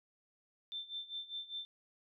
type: tone with tremolo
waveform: sine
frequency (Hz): 3557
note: A7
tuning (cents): +18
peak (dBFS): -38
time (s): 0.72-1.65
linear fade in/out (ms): 0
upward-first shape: sine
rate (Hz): 5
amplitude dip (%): 85
effects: none